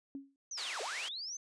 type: tone with exponential decay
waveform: sine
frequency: 275.3 Hz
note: C#4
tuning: 12 cents flat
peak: -37 dBFS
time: 0.15-0.36 s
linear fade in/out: 1 ms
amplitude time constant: 44 ms
type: linear two-way sweep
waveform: sine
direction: down then up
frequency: 6310 to 380 to 6310 Hz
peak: -39 dBFS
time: 0.51-1.37 s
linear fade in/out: 5 ms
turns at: 0.81 s
type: band-pass noise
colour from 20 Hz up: white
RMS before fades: -43 dBFS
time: 0.57-1.09 s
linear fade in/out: 10 ms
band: 740 to 5500 Hz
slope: 12 dB/octave
effects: resampled to 22050 Hz